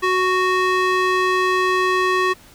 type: tone with band-pass filter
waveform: square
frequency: 370 Hz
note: F#4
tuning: in tune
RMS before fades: -18 dBFS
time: 0.02-2.34 s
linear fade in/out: 20 ms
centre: 1500 Hz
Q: 0.96
effects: pink hiss -47 dBFS RMS until 2.54 s